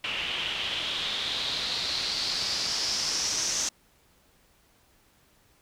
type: noise with low-pass filter sweep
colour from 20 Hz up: white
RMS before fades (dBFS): -30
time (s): 0.04-3.69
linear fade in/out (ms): 2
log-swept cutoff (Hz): 2800 to 6200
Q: 4.9
effects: pink hiss -63 dBFS RMS until 5.61 s